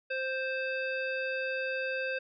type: harmonic tone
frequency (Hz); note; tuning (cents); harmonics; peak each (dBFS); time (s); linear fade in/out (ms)
524; C5; +2; 1 / 3 / 5 / 7 / 9; -34 / -35 / -37 / -50 / -50; 0.1-2.19; 10
effects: none